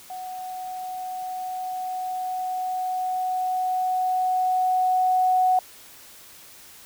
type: tone with level ramp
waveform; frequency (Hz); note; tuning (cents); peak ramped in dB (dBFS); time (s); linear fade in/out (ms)
sine; 740; F#5; 0; -32 to -16; 0.1-5.59; 2
effects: white hiss -47 dBFS RMS until 6.85 s